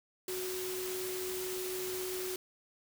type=tone in noise; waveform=sine; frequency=370 Hz; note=F#4; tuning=in tune; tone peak=-37 dBFS; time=0.28-2.36 s; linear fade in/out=2 ms; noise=white; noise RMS=-41 dBFS; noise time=0.28-2.36 s; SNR=+1 dB; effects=none